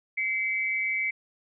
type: tone pair together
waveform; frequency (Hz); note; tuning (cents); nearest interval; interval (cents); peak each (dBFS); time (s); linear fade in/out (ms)
sine; 2078 / 2285; C7 / D7; -12 / -48; major second; 164; -28; 0.17-1.11; 10
effects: none